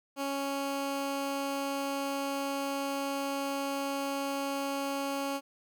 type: tone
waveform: 15% pulse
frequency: 277.2 Hz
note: C#4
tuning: in tune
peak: -25 dBFS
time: 0.16-5.41 s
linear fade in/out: 50 ms
effects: none